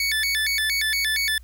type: tone with vibrato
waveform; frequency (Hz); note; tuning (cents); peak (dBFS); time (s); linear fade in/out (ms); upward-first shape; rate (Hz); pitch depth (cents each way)
25% pulse; 1975.5; B6; 0; -17; 0-1.38; 2; square; 4.3; 210
effects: added 60 Hz sine -42 dBFS peak until 1.43 s + white hiss -61 dBFS RMS until 1.43 s